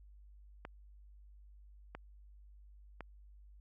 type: clicks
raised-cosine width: 0.5 ms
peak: -29 dBFS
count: 3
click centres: 0.651 / 1.95 / 3.007 s
effects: added 50 Hz sine -55 dBFS peak until 3.6 s